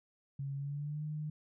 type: tone with pitch glide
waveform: sine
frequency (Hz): 138.59 to 152.01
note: C#3 to D#3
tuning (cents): 0 to -40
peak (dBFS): -36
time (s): 0.39-1.3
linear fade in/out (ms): 5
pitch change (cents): +160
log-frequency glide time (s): 0.55-1.03
effects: none